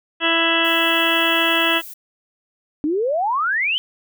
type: harmonic tone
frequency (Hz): 331.2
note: E4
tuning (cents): +8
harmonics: 1 / 2 / 3 / 4 / 5 / 6 / 8 / 9 / 10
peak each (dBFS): -24 / -25 / -26 / -25 / -24 / -25 / -21 / -24 / -23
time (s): 0.2-1.82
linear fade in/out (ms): 50
type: noise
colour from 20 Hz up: violet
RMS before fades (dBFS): -36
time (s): 0.64-1.94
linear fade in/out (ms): 10
type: exponential sweep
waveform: sine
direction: up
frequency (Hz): 286.1 to 3136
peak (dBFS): -17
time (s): 2.84-3.78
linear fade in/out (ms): 0
effects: none